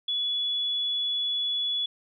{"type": "tone", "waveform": "sine", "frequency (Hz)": 3410, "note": "G#7", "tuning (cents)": 45, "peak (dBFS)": -25, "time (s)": [0.08, 1.86], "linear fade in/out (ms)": 5, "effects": []}